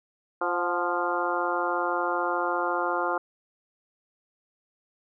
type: harmonic tone with a mistuned harmonic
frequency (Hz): 174.61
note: F3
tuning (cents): 0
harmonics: 2 / 3 / 4 / 5 / 6 / 7 / 8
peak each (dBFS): -32 / -32 / -32 / -32 / -32 / -32 / -32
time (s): 0.41-3.18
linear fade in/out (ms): 5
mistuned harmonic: 4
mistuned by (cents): +44
effects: none